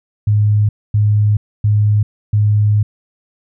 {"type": "tone bursts at uneven times", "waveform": "sine", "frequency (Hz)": 104.9, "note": "G#2", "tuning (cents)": 18, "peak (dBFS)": -9, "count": 4, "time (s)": [[0.27, 0.69], [0.94, 1.37], [1.64, 2.03], [2.33, 2.83]], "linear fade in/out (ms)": 5, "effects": []}